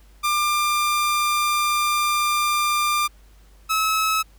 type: tone pair in turn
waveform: sawtooth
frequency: 1194 / 1292.3 Hz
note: D6 / E6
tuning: +28 / -35 cents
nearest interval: minor second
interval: 137 cents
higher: second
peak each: -15 dBFS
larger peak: neither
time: 0.23-3.08 / 3.69-4.23 s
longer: first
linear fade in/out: 20 ms
effects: added 50 Hz sine -48 dBFS peak until 4.38 s + pink hiss -58 dBFS RMS until 4.38 s